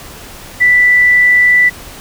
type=tone; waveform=sine; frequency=1975.5 Hz; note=B6; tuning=in tune; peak=-5 dBFS; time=0.6-1.7 s; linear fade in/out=20 ms; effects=pink hiss -32 dBFS RMS until 2 s